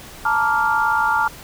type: chord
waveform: sine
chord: Bb major seventh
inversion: third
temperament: just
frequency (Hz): 874.1 / 932.3 / 1165.4 / 1398.5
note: A5 / Bb5 / D6 / F6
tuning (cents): -12 / 0 / -14 / +2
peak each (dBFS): -20 / -23 / -24 / -19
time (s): 0.25-1.28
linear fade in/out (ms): 5
effects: pink hiss -39 dBFS RMS until 1.43 s